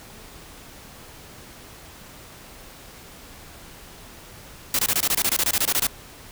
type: noise bursts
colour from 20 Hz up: white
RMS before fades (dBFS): -21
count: 16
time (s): 4.74-5.869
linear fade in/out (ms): 2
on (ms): 49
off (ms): 23
effects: pink hiss -44 dBFS RMS until 6.31 s